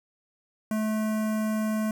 square tone with notch filter, 216.5 Hz, A3, 28 cents flat, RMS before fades -27 dBFS, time 0.71-1.91 s, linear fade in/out 2 ms, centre 3800 Hz, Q 0.73, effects none

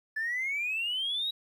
triangle exponential sweep, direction up, 1731 to 3870 Hz, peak -26 dBFS, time 0.16-1.31 s, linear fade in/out 10 ms, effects tanh soft clip ceiling -26 dBFS + 11-bit

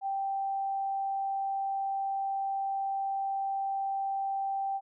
sine tone, 783 Hz, G5, 2 cents flat, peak -29 dBFS, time 0.01-4.81 s, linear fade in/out 50 ms, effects none

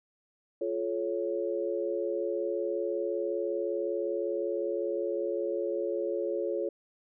sine chord, F augmented, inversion none, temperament equal with one note detuned, 349.2 / 429 / 554.4 Hz, F4 / A4 / C#5, 0 / -44 / 0 cents, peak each -33 dBFS, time 0.61-6.69 s, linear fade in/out 5 ms, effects none

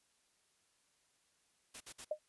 white noise bursts, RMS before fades -49 dBFS, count 3, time 1.74-2.048 s, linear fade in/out 10 ms, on 66 ms, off 55 ms
sine tone with exponential decay, 611 Hz, D#5, 32 cents flat, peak -30 dBFS, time 2.11-2.19 s, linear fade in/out 5 ms, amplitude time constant 16 ms
effects white hiss -75 dBFS RMS until 2.28 s + resampled to 24000 Hz

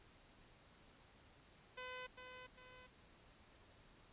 10% pulse tone with echo, 506 Hz, B4, 42 cents sharp, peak -39 dBFS, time 1.77-2.07 s, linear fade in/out 10 ms, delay 400 ms, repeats 2, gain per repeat -6 dB, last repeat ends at 2.87 s, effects pink hiss -66 dBFS RMS until 4.12 s + resampled to 8000 Hz

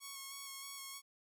5% pulse tone with vibrato, 1100 Hz, C#6, 14 cents flat, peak -34 dBFS, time 0-1.02 s, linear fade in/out 50 ms, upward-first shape square, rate 3.2 Hz, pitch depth 16 cents each way, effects none

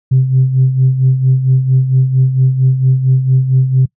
sine tone with tremolo, 130.81 Hz, C3, in tune, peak -4 dBFS, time 0.11-3.86 s, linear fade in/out 10 ms, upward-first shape sine, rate 4.4 Hz, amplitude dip 65%, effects noise-tail reverb RT60 0.1 s tail -23 dB re dry + tanh soft clip ceiling -2 dBFS

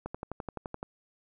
click train, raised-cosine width 1 ms, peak -22 dBFS, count 10, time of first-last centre 0.06-0.829 s, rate 11.7 Hz, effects none

